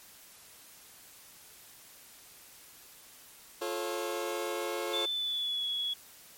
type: chord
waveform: sawtooth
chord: F augmented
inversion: none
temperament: just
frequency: 349.2 / 436.5 / 545.7 Hz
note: F4 / A4 / C#5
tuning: 0 / -14 / -27 cents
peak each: -33 dBFS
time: 3.61-5.06 s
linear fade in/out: 10 ms
type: tone with pitch glide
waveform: sine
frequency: 3520 to 3365 Hz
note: A7 to G#7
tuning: 0 to +22 cents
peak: -30 dBFS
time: 4.93-5.94 s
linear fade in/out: 10 ms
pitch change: -78 cents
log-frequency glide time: 5.13-5.66 s
effects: white hiss -54 dBFS RMS until 6.37 s + MP3 64 kbps